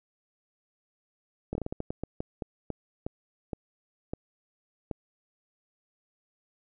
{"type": "slowing click train", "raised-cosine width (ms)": 2, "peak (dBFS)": -19, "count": 16, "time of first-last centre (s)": [1.53, 4.912], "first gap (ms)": 22, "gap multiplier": 1.29, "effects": []}